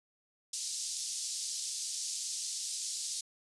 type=band-pass noise; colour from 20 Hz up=pink; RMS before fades=-38 dBFS; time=0.53-3.21 s; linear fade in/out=5 ms; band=4700 to 9300 Hz; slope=24 dB/octave; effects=resampled to 24000 Hz